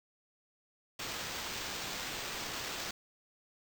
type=noise with sample-and-hold; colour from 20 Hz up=white; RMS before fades=-40 dBFS; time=0.99-2.91 s; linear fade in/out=5 ms; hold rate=11025 Hz; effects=none